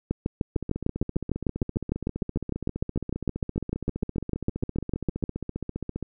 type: two click trains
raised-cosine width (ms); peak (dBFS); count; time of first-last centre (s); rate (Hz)
3; -12 / -18; 35 / 83; 0.11-5.238 / 0.56-6.027; 6.63 / 15
effects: none